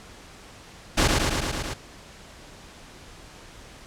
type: noise with echo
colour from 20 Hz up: pink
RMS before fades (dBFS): -19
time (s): 0.97-1.08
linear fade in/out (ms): 10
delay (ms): 110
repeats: 6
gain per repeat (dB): -2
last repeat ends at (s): 1.74
effects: pink hiss -46 dBFS RMS until 3.86 s + low-pass 8000 Hz 12 dB/octave